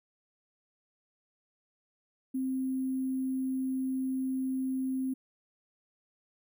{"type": "tone with sample-and-hold", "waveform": "sine", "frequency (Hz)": 262.1, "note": "C4", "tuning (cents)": 3, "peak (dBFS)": -29, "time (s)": [2.34, 5.14], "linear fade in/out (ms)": 10, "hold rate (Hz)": 11025, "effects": []}